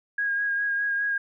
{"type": "tone with vibrato", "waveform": "sine", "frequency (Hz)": 1636, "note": "G#6", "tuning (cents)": -26, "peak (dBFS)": -23, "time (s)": [0.18, 1.18], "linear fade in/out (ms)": 5, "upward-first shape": "sine", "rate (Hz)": 4.9, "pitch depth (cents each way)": 20, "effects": []}